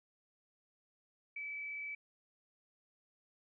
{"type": "tone with frequency modulation", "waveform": "sine", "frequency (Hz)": 2300, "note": "D7", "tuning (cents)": -37, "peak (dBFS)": -40, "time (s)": [1.36, 1.95], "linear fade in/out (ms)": 5, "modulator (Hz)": 44.4, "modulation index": 0.47, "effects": []}